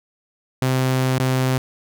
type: tone with dropouts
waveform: sawtooth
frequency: 129.8 Hz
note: C3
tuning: 13 cents flat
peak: -13 dBFS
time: 0.62-1.58 s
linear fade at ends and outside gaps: 2 ms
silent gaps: 1.185-1.199 s
effects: none